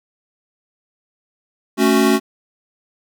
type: chord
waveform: square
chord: F# minor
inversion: first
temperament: equal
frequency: 220 / 277.2 / 370 Hz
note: A3 / C#4 / F#4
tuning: 0 / 0 / 0 cents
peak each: -17 dBFS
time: 1.77-2.2 s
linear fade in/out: 50 ms
effects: none